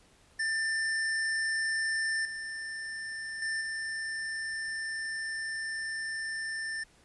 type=tone with level steps; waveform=square; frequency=1785 Hz; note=A6; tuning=24 cents sharp; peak=-29 / -37 / -31 / -34 dBFS; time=0.39-6.84 s; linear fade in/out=10 ms; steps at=2.25 / 3.42 / 3.61 s; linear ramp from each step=2 ms; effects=pink hiss -62 dBFS RMS until 7.04 s + resampled to 24000 Hz